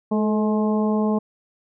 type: harmonic tone with a mistuned harmonic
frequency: 212.7 Hz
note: G#3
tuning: 42 cents sharp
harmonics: 1 / 2 / 3 / 4 / 5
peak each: -19 / -25 / -29 / -31 / -33 dBFS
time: 0.11-1.19 s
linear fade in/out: 10 ms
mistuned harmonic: 2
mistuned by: +35 cents
effects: none